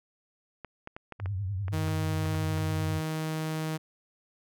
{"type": "clicks", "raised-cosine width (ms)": 0.5, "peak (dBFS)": -25, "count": 11, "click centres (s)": [0.647, 0.874, 0.965, 1.123, 1.2, 1.259, 1.682, 1.881, 2.258, 2.348, 2.578]}
{"type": "tone with vibrato", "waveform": "sine", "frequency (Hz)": 97, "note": "G2", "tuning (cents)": -18, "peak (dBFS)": -29, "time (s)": [1.19, 3.02], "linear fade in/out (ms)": 50, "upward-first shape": "triangle", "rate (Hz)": 10, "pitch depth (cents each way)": 160}
{"type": "tone", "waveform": "sawtooth", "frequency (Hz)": 157.5, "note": "D#3", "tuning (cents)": 21, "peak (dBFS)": -26, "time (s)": [1.72, 3.78], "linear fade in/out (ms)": 20}
{"effects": []}